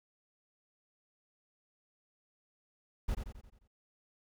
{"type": "noise with echo", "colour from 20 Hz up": "brown", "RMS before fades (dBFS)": -32, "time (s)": [3.08, 3.15], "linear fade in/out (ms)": 10, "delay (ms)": 88, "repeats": 6, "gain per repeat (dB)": -6, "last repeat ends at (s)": 3.678, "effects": []}